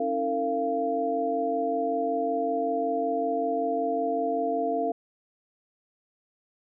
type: tone cluster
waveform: sine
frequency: 273.4 / 318.7 / 453.7 / 689 Hz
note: C#4 / D#4 / A#4 / F5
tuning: -24 / +42 / -47 / -24 cents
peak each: -32 / -35 / -29 / -27 dBFS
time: 0-4.92 s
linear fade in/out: 5 ms
effects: none